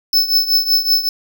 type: tone with tremolo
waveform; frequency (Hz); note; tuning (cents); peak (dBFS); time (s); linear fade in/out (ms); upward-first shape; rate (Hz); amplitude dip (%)
square; 5260; E8; -5; -9; 0.13-1.09; 2; triangle; 5.3; 85
effects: none